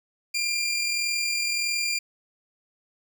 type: tone with amplitude modulation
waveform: 20% pulse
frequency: 2390 Hz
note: D7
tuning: 30 cents sharp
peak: -18 dBFS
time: 0.34-1.99 s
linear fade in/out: 10 ms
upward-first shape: sine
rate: 41.6 Hz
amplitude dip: 30%
effects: none